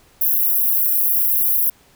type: high-pass noise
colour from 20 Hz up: white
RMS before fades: -17 dBFS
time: 0.21-1.7 s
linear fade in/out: 5 ms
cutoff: 11000 Hz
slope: 96 dB/octave
effects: pink hiss -53 dBFS RMS until 1.95 s